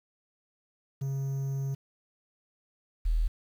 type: tone pair in turn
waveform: triangle / sine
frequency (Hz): 136.3 / 40.22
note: C#3 / E1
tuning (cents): -29 / -42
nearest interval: octave + major sixth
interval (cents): 2113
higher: first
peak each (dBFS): -27 / -23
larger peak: second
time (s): 1.01-1.75 / 3.05-3.28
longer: first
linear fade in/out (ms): 10
effects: 9-bit